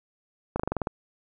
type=slowing click train; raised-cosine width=1 ms; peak=-13 dBFS; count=8; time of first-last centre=0.56-0.872 s; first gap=36 ms; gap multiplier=1.07; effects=none